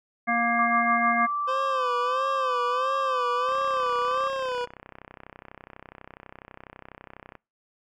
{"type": "harmonic tone", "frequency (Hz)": 234.9, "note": "A#3", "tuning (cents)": 13, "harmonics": [1, 3, 5, 7, 9], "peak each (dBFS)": [-29, -26, -28, -29, -27], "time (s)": [0.27, 1.27], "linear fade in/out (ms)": 20}
{"type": "tone", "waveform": "sine", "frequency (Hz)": 1168, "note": "D6", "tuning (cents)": -10, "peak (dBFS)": -25, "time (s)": [0.59, 4.28], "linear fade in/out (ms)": 2}
{"type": "tone with vibrato", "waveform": "25% pulse", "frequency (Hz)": 513, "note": "C5", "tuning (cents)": -34, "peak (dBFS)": -23, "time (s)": [1.47, 4.66], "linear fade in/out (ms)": 20, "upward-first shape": "sine", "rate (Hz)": 1.5, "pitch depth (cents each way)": 89}
{"type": "click train", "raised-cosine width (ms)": 0.5, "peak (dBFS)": -27, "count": 125, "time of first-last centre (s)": [3.49, 7.353], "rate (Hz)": 32.1}
{"effects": ["noise-tail reverb RT60 0.3 s tail -26 dB re dry", "low-pass 4000 Hz 12 dB/octave"]}